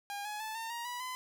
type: tone with pitch steps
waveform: sawtooth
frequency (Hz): 810 / 841 / 873.2 / 906.6 / 941.3 / 977.3 / 1014.7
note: G#5 / G#5 / A5 / A#5 / A#5 / B5 / B5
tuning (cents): -43 / +22 / -13 / -48 / +17 / -18 / +47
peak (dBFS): -34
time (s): 0.1-1.15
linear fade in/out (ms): 0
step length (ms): 150
effects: none